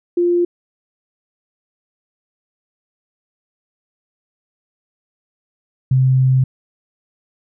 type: tone pair in turn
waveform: sine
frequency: 349.2 / 130.47 Hz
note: F4 / C3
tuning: 0 / -5 cents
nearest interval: octave + perfect fourth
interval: 1705 cents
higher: first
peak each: -12 / -10 dBFS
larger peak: second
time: 0.17-0.45 / 5.91-6.44 s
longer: second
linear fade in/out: 5 ms
effects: none